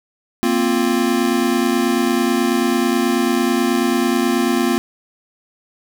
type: chord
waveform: square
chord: Bb suspended second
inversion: none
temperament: equal with one note detuned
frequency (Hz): 232.4 / 261.6 / 349.2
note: Bb3 / C4 / F4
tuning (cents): -5 / 0 / 0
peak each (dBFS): -20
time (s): 0.43-4.78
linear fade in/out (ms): 0
effects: none